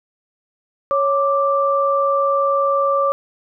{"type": "tone pair together", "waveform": "sine", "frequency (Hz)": [554.4, 1174.7], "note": ["C#5", "D6"], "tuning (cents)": [0, 0], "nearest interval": "octave + minor second", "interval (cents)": 1300, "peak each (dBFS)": -17, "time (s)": [0.91, 3.12], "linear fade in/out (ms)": 0, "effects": []}